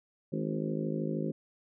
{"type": "harmonic tone with a mistuned harmonic", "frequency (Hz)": 53, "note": "G#1", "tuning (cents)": 36, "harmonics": [3, 4, 5, 6, 7, 8, 9, 10], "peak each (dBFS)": [-35, -36, -39, -40, -38, -44, -45, -42], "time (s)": [0.32, 1.32], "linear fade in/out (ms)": 10, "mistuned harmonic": 5, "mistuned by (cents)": 43, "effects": []}